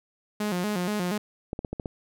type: tone with vibrato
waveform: sawtooth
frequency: 193.5 Hz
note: G3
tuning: 22 cents flat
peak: -22 dBFS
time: 0.4-1.18 s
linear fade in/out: 5 ms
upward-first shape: square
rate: 4.2 Hz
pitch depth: 140 cents each way
type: clicks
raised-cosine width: 2 ms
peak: -18 dBFS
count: 6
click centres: 1.531 / 1.591 / 1.648 / 1.73 / 1.798 / 1.858 s
effects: none